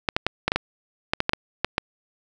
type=clicks; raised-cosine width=0.3 ms; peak=-4 dBFS; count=12; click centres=0.088 / 0.165 / 0.266 / 0.48 / 0.519 / 0.56 / 1.135 / 1.204 / 1.294 / 1.334 / 1.646 / 1.781 s; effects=none